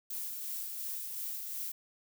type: noise with tremolo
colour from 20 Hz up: violet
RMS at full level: -38 dBFS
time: 0.1-1.72 s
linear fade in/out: 5 ms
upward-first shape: sine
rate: 2.8 Hz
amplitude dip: 30%
effects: none